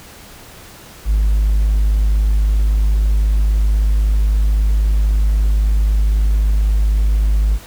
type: tone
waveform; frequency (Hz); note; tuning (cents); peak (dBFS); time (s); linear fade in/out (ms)
triangle; 51.91; G#1; 0; -8; 1.05-7.59; 50
effects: tanh soft clip ceiling -6 dBFS + pink hiss -39 dBFS RMS until 7.66 s